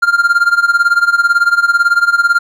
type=tone with tremolo; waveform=triangle; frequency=1396.9 Hz; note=F6; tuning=in tune; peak=-3 dBFS; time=0.02-2.39 s; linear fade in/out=10 ms; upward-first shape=sine; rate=18 Hz; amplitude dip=85%; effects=none